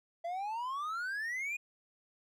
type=exponential sweep; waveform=triangle; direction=up; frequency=665 to 2489 Hz; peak=-33 dBFS; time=0.24-1.57 s; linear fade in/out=10 ms; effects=none